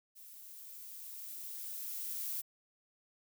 violet noise with level ramp, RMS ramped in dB -54 to -38 dBFS, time 0.15-2.42 s, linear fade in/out 20 ms, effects none

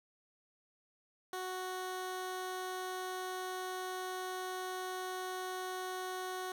15% pulse tone, 370 Hz, F#4, in tune, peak -32 dBFS, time 1.33-6.52 s, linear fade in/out 2 ms, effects none

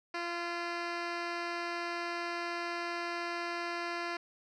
10% pulse tone with low-pass filter, 344.3 Hz, F4, 25 cents flat, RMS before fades -37 dBFS, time 0.14-4.17 s, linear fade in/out 5 ms, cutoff 3800 Hz, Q 1.7, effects none

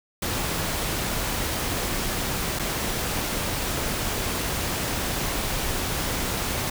pink noise with dropouts, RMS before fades -27 dBFS, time 0.22-6.7 s, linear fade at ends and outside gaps 5 ms, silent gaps 2.59-2.594 s, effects none

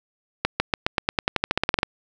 accelerating click train, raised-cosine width 0.3 ms, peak -3 dBFS, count 17, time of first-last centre 0.45-1.831 s, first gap 150 ms, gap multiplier 0.92, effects none

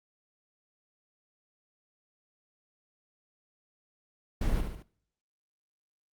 brown noise with echo, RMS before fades -29 dBFS, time 4.41-4.61 s, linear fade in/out 5 ms, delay 72 ms, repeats 3, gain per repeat -5 dB, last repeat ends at 4.826 s, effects noise-tail reverb RT60 0.6 s tail -21 dB re dry + Opus 48 kbps

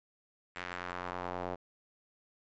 square tone with band-pass filter sweep, 44.72 Hz, F1, 42 cents sharp, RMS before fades -40 dBFS, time 0.55-1.56 s, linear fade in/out 20 ms, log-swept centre 2000 to 650 Hz, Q 1.4, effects resampled to 16000 Hz

